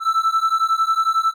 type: beating tone pair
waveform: triangle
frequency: 1318 / 1329 Hz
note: E6 / E6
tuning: -1 / +14 cents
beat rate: 11 Hz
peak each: -17 dBFS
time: 0-1.34 s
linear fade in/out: 50 ms
effects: none